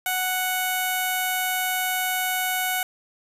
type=tone with low-pass filter; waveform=15% pulse; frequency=740 Hz; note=F#5; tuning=in tune; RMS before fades=-25 dBFS; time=0.06-2.83 s; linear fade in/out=2 ms; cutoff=12000 Hz; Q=4.2; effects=7-bit